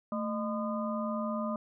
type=harmonic tone with a mistuned harmonic; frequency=204.1 Hz; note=G#3; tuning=30 cents flat; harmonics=1 / 3 / 5 / 6; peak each=-33 / -36 / -41 / -39 dBFS; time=0.12-1.56 s; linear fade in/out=2 ms; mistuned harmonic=1; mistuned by=+140 cents; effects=none